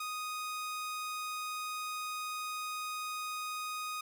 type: tone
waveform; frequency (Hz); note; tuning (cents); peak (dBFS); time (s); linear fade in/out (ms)
sawtooth; 1244.5; D#6; 0; -33; 0-4.01; 5
effects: none

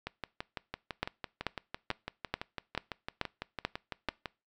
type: two click trains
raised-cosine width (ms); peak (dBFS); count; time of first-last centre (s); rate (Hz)
0.3; -20 / -14; 26 / 8; 0.07-4.258 / 1.03-4.087; 5.97 / 2.29
effects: noise-tail reverb RT60 0.3 s tail -23 dB re dry

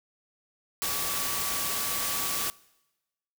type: tone in noise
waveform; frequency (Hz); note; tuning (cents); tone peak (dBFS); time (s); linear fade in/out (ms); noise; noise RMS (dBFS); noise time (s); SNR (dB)
sine; 1144; D6; -46; -39; 0.82-2.5; 0; white; -30; 0.82-2.5; -12
effects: noise-tail reverb RT60 1.0 s tail -23 dB re dry

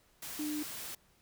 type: tone in noise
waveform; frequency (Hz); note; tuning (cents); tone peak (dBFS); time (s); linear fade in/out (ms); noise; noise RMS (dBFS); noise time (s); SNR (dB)
sine; 300; D4; +37; -34; 0.39-0.63; 5; white; -43; 0.22-0.95; +6
effects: pink hiss -68 dBFS RMS until 1.21 s

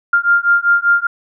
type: beating tone pair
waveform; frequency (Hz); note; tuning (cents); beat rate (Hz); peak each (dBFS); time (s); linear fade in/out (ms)
sine; 1396.9 / 1402; F6 / F6; 0 / +6; 5.1; -13; 0.13-1.07; 5
effects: none

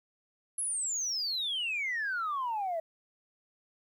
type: exponential sweep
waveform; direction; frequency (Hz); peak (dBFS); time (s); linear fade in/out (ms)
sine; down; 11000 to 636; -29; 0.58-2.8; 5
effects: tanh soft clip ceiling -27 dBFS + 11-bit

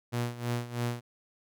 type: tone with tremolo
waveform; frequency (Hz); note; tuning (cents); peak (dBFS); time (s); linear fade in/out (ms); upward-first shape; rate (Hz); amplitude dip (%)
sawtooth; 120.1; B2; -48; -24; 0.12-1.01; 20; sine; 3.1; 80
effects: none

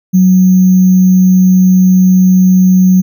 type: tone with sample-and-hold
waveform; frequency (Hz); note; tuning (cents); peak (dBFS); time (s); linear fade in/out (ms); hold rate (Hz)
sine; 185.1; F#3; +1; -3; 0.13-3.02; 20; 6300
effects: none

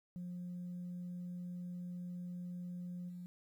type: tone with level steps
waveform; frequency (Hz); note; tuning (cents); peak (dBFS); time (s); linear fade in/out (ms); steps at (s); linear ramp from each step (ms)
sine; 177.8; F3; +31; -40 / -44; 0.16-3.26; 0; 3.08; 20
effects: tanh soft clip ceiling -39 dBFS + 12-bit

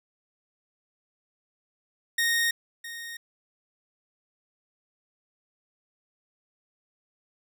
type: tone with echo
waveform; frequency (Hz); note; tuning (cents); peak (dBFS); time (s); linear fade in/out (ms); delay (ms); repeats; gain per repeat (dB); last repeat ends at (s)
sawtooth; 1858; A#6; -6; -19; 2.18-2.51; 5; 660; 1; -14; 3.17
effects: none

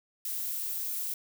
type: noise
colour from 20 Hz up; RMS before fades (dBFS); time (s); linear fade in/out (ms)
violet; -34; 0.25-1.14; 2
effects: none

